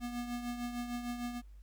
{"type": "tone with tremolo", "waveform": "square", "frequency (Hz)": 241.5, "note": "B3", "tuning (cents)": -39, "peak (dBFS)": -35, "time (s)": [0, 1.42], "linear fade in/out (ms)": 50, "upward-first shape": "triangle", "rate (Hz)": 6.6, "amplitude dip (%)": 60, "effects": ["added 50 Hz sine -50 dBFS peak until 1.62 s", "pink hiss -75 dBFS RMS until 1.62 s"]}